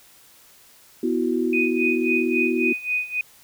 sine chord, B suspended fourth, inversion none, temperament equal, 246.9 / 329.6 / 370 Hz, B3 / E4 / F#4, 0 / 0 / 0 cents, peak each -24 dBFS, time 1.03-2.73 s, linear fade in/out 5 ms
sine tone with tremolo, 2489 Hz, D#7, in tune, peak -19 dBFS, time 1.53-3.21 s, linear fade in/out 2 ms, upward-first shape sine, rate 3.7 Hz, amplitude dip 85%
effects white hiss -52 dBFS RMS until 3.43 s

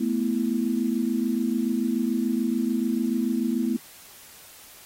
sine chord, A suspended second, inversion none, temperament equal, 220 / 246.9 / 329.6 Hz, A3 / B3 / E4, 0 / 0 / 0 cents, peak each -26 / -25 / -29 dBFS, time 0-3.77 s, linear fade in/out 10 ms, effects white hiss -48 dBFS RMS until 4.85 s + AAC 48 kbps

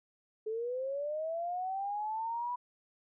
sine linear sweep, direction up, 427.6 to 987.8 Hz, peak -33 dBFS, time 0.46-2.56 s, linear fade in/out 10 ms, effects none

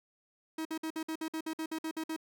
45% pulse tone bursts, 318.6 Hz, D#4, 41 cents sharp, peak -34 dBFS, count 13, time 0.58-2.164 s, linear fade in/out 5 ms, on 72 ms, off 54 ms, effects none

